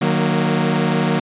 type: chord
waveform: sawtooth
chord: D# minor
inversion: none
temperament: equal with one note detuned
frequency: 153.16 / 185 / 233.1 Hz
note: D#3 / F#3 / A#3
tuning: -27 / 0 / 0 cents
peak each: -16 dBFS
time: 0.01-1.2 s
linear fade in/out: 10 ms
effects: resampled to 8000 Hz